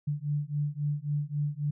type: beating tone pair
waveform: sine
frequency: 144.9 / 148.6 Hz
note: D3 / D3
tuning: -23 / +21 cents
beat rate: 3.7 Hz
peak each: -31 dBFS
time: 0.07-1.71 s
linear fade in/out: 10 ms
effects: none